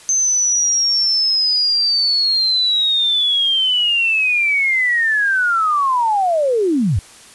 sine linear sweep, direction down, 6250 to 77.1 Hz, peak -13 dBFS, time 0.09-6.99 s, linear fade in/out 0 ms, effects white hiss -42 dBFS RMS until 7.34 s + resampled to 24000 Hz

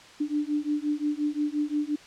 sine beating tone pair, 293.7 / 299.4 Hz, D4 / D4, 0 / +33 cents, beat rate 5.7 Hz, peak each -28 dBFS, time 0.2-1.96 s, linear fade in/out 10 ms, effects white hiss -49 dBFS RMS until 2.06 s + low-pass 5000 Hz 12 dB/octave

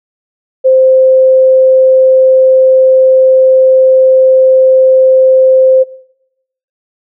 sine tone, 522 Hz, C5, 4 cents flat, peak -3 dBFS, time 0.64-5.84 s, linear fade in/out 20 ms, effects noise-tail reverb RT60 0.9 s tail -22 dB re dry

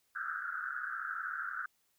white band-pass noise, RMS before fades -39 dBFS, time 0.15-1.66 s, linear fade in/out 5 ms, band 1300 to 1600 Hz, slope 96 dB/octave, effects white hiss -75 dBFS RMS until 1.98 s

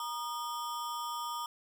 square ring-modulated tone, 1084 Hz, C#6, 39 cents flat, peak -33 dBFS, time 0-1.46 s, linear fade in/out 2 ms, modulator 139 Hz, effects none

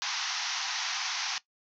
white band-pass noise, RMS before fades -33 dBFS, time 0.02-1.38 s, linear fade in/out 0 ms, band 730 to 6300 Hz, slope 96 dB/octave, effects noise-tail reverb RT60 0.1 s tail -17 dB re dry

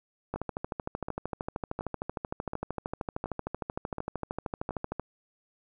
two click trains, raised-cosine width 1 ms, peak -20 / -18 dBFS, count 7 / 62, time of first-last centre 0.36-4.708 / 0.34-4.996 s, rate 1.38 / 13.1 Hz, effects none

